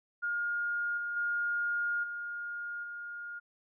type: tone with level steps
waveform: sine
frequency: 1420 Hz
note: F6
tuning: 28 cents sharp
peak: -30 / -33 / -29 / -36 / -39 dBFS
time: 0.22-3.4 s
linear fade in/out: 20 ms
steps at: 0.97 / 1.16 / 2.03 / 2.83 s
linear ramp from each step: 10 ms
effects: none